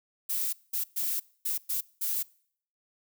violet noise bursts at uneven times, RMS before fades -30 dBFS, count 6, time 0.29-0.53 / 0.73-0.84 / 0.96-1.2 / 1.45-1.58 / 1.69-1.81 / 2.01-2.23 s, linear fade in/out 10 ms, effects noise-tail reverb RT60 0.6 s tail -24 dB re dry

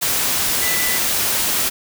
sine tone in noise, 1990 Hz, B6, 13 cents sharp, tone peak -24 dBFS, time 0.61-0.99 s, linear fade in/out 20 ms, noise white, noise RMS -19 dBFS, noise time 0.01-1.7 s, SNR -8 dB, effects none

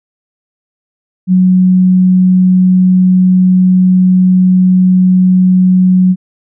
sine tone, 184.2 Hz, F#3, 7 cents flat, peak -4 dBFS, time 1.27-6.16 s, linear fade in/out 50 ms, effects none

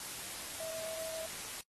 sine tone in noise, 645 Hz, E5, 38 cents flat, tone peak -41 dBFS, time 0.6-1.26 s, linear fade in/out 2 ms, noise white, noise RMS -43 dBFS, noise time 0-1.61 s, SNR -1 dB, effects noise-tail reverb RT60 0.1 s tail -24 dB re dry + AAC 32 kbps

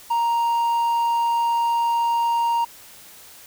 triangle tone, 934 Hz, A#5, 3 cents sharp, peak -16 dBFS, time 0.1-2.65 s, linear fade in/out 10 ms, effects white hiss -45 dBFS RMS until 3.46 s

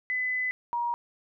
sine tone pair in turn, 2010 / 950.2 Hz, B6 / A#5, +30 / +33 cents, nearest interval octave + minor second, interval 1297 cents, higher first, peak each -26 dBFS, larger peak neither, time 0.1-0.51 / 0.73-0.94 s, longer first, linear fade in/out 0 ms, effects none

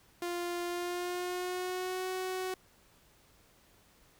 sawtooth tone with pitch glide, 349.2 to 372.1 Hz, F4 to F#4, 0 to +10 cents, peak -30 dBFS, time 0.22-2.54 s, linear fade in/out 2 ms, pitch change +110 cents, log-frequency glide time 0.65-2.08 s, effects pink hiss -64 dBFS RMS until 4.19 s

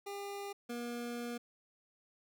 25% pulse tone pair in turn, 401.7 / 238.9 Hz, G4 / A#3, +42 / +43 cents, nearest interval major sixth, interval 899 cents, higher first, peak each -37 / -35 dBFS, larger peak second, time 0.06-0.53 / 0.69-1.38 s, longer second, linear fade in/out 10 ms, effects none

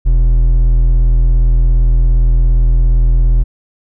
triangle tone with hard clipping, 41.31 Hz, E1, 4 cents sharp, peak -8 dBFS, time 0.05-3.44 s, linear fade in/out 20 ms, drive 9 dB, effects none

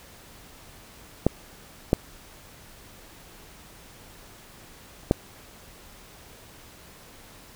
clicks, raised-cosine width 2 ms, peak -4 dBFS, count 3, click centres 1.266 / 1.931 / 5.111 s, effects pink hiss -49 dBFS RMS until 7.55 s

